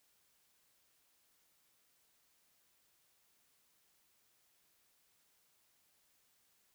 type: silence
effects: white hiss -74 dBFS RMS until 6.74 s